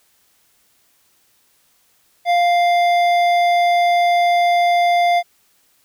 sine tone with hard clipping, 698.5 Hz, F5, in tune, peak -14 dBFS, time 2.25-5.23 s, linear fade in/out 50 ms, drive 11 dB, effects white hiss -59 dBFS RMS until 5.84 s

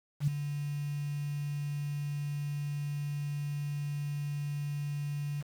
sine tone with ADSR envelope, 144.9 Hz, D3, 23 cents flat, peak -22 dBFS, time 0.2-5.43 s, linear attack 76 ms, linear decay 6 ms, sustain -10 dB, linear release 24 ms, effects 8-bit

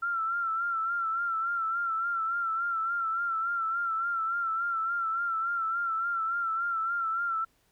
sine tone with vibrato, 1358 Hz, F6, 49 cents flat, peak -27 dBFS, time 0.02-7.45 s, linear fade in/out 10 ms, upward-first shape sine, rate 3.5 Hz, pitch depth 57 cents each way, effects pink hiss -69 dBFS RMS until 7.71 s

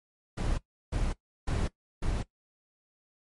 brown noise bursts, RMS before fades -29 dBFS, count 4, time 0.37-2.23 s, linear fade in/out 10 ms, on 210 ms, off 340 ms, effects noise-tail reverb RT60 0.1 s tail -18 dB re dry + MP3 48 kbps

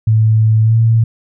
sine tone with pitch glide, 110 to 113.55 Hz, A2 to A#2, 0 to -45 cents, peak -7 dBFS, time 0.07-1.04 s, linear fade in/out 5 ms, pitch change +55 cents, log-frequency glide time 0.63-0.75 s, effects none

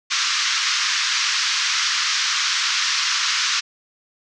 white band-pass noise, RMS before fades -21 dBFS, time 0.1-3.61 s, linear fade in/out 20 ms, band 1100 to 6200 Hz, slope 48 dB/octave, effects none

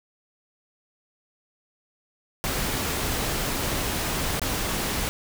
pink noise with dropouts, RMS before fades -27 dBFS, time 2.44-5.09 s, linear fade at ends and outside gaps 0 ms, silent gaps 4.395-4.417 s, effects none

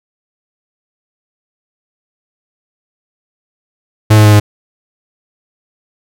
45% pulse tone with pitch steps, 107.8 / 106.62 / 105.46 / 104.31 Hz, A2 / G#2 / G#2 / G#2, -35 / +46 / +27 / +8 cents, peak -3 dBFS, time 4.1-4.4 s, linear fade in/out 10 ms, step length 75 ms, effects none

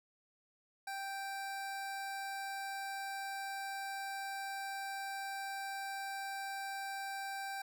25% pulse tone, 784 Hz, G5, in tune, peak -36 dBFS, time 0.87-7.62 s, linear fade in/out 5 ms, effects none

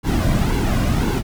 brown noise with flanger, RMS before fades -18 dBFS, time 0.03-1.23 s, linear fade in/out 50 ms, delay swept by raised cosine 1.6 to 2.33 ms, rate 1.9 Hz, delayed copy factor -0.6, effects none

